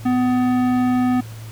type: tone with tanh clipping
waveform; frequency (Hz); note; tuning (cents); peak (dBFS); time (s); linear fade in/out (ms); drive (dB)
sine; 250.5; B3; +25; -17; 0.05-1.21; 10; 15
effects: added 111 Hz sine -32 dBFS peak until 1.51 s + pink hiss -43 dBFS RMS until 1.51 s